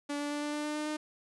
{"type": "tone with pitch steps", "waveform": "sawtooth", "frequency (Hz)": [288.8, 291, 293.2, 295.4, 297.6, 299.8, 302.1, 304.4], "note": ["D4", "D4", "D4", "D4", "D4", "D4", "D4", "D#4"], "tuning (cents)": [-29, -16, -3, 10, 23, 36, 49, -38], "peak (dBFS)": -29, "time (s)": [0.09, 0.97], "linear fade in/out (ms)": 10, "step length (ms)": 110, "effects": ["resampled to 24000 Hz", "10-bit"]}